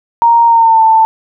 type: tone with pitch glide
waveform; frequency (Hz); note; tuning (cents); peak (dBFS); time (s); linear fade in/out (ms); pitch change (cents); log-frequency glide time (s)
sine; 932.3 to 888.7; A#5 to A5; 0 to +17; -4; 0.22-1.05; 0; -83; 0.46-0.82
effects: none